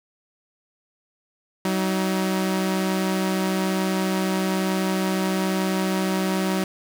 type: tone pair together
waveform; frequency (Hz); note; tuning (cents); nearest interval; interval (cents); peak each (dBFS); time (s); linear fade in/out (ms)
sawtooth; 188.91 / 316.7; F#3 / D#4; +36 / +31; major sixth; 895; -18 / -24; 1.65-6.64; 2
effects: 7-bit